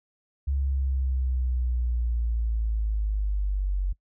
sine linear sweep, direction down, 69.3 to 46.25 Hz, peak -23 dBFS, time 0.47-3.93 s, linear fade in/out 10 ms, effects noise-tail reverb RT60 0.1 s tail -22 dB re dry

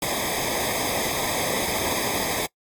pink noise with comb filter, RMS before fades -26 dBFS, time 0.02-2.46 s, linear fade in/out 2 ms, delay 0.7 ms, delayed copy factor -0.9, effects noise-tail reverb RT60 0.1 s tail -22 dB re dry + AAC 64 kbps

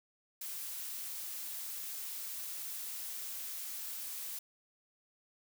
blue noise, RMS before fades -42 dBFS, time 0.41-4.39 s, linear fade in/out 5 ms, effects none

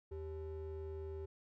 triangle ring-modulated tone, 235.7 Hz, A#3, 19 cents sharp, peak -37 dBFS, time 0.11-1.26 s, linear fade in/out 10 ms, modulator 156 Hz, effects none

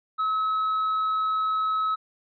sine tone with tanh clipping, 1287 Hz, E6, 42 cents flat, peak -23 dBFS, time 0.18-1.96 s, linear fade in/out 20 ms, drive 2 dB, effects resampled to 11025 Hz

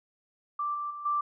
sine tone with level steps, 1174.7 Hz, D6, in tune, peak -28 / -31 / -37 / -25 dBFS, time 0.59-1.21 s, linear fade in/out 5 ms, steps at 0.74 / 0.9 / 1.05 s, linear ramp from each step 10 ms, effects none

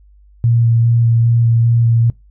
sine tone with vibrato, 116.54 Hz, A#2, in tune, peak -9 dBFS, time 0.44-2.1 s, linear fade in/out 0 ms, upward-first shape square, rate 2.5 Hz, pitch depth 11 cents each way, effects noise-tail reverb RT60 0.2 s tail -21 dB re dry + added 50 Hz sine -43 dBFS peak until 2.3 s

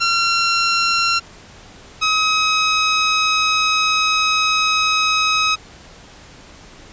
15% pulse tone pair in turn, 1368 / 1270.8 Hz, F6 / D#6, -36 / +36 cents, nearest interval minor second, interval 128 cents, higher first, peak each -8 dBFS, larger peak neither, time 0-1.2 / 2.01-5.56 s, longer second, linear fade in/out 20 ms, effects pink hiss -42 dBFS RMS until 6.92 s + resampled to 16000 Hz

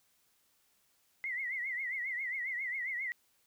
sine tone with vibrato, 2036 Hz, C7, 48 cents flat, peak -34 dBFS, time 1.24-3.12 s, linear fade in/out 0 ms, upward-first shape triangle, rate 7.4 Hz, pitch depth 140 cents each way, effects white hiss -72 dBFS RMS until 3.46 s

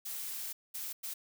blue noise bursts at uneven times, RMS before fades -40 dBFS, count 3, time 0.05-0.53 / 0.74-0.93 / 1.03-1.14 s, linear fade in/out 10 ms, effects none

